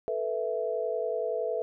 sine chord, A suspended second, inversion none, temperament equal with one note detuned, 440 / 490.8 / 659.3 Hz, A4 / B4 / E5, 0 / -11 / 0 cents, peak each -32 dBFS, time 0.08-1.62 s, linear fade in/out 0 ms, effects none

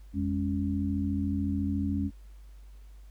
sine tone cluster, 85.4 / 204.5 / 278.4 Hz, F2 / G#3 / C#4, -38 / -26 / +8 cents, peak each -31 dBFS, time 0.13-2.11 s, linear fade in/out 50 ms, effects added 50 Hz sine -46 dBFS peak until 3.1 s + pink hiss -66 dBFS RMS until 3.1 s

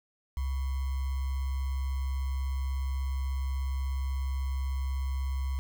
sine tone with sample-and-hold, 66.8 Hz, C2, 36 cents sharp, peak -28 dBFS, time 0.37-5.59 s, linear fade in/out 0 ms, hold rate 1050 Hz, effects none

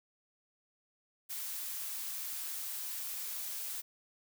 blue noise with high-pass filter sweep, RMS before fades -40 dBFS, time 1.29-3.82 s, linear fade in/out 20 ms, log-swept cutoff 930 to 550 Hz, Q 1.1, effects none

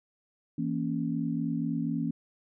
sine chord, A# diminished, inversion second, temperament equal, 164.81 / 233.1 / 277.2 Hz, E3 / A#3 / C#4, 0 / 0 / 0 cents, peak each -32 / -32 / -32 dBFS, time 0.58-2.11 s, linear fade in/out 5 ms, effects none

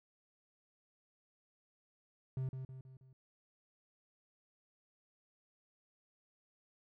triangle tone with echo, 130.81 Hz, C3, in tune, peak -33 dBFS, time 2.37-2.49 s, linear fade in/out 2 ms, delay 160 ms, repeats 4, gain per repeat -6 dB, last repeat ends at 3.13 s, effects none

